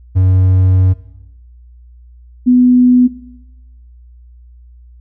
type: tone pair in turn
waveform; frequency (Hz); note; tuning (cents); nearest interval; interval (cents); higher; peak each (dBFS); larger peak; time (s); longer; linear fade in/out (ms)
triangle / sine; 93.2 / 248.8; F#2 / B3; +13 / +13; octave + perfect fourth; 1700; second; -5; neither; 0.15-0.94 / 2.46-3.08; first; 20
effects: noise-tail reverb RT60 0.9 s tail -17 dB re dry + added 60 Hz sine -37 dBFS peak until 5 s